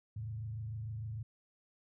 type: tone with frequency modulation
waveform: sine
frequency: 109.7 Hz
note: A2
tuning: 5 cents flat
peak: -38 dBFS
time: 0.16-1.23 s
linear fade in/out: 5 ms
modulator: 26.6 Hz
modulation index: 0.57
effects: none